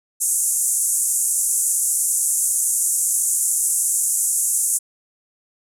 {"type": "band-pass noise", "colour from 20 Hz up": "white", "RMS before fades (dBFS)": -20, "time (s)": [0.2, 4.79], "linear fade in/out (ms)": 20, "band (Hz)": [6900, 11000], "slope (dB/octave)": 48, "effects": []}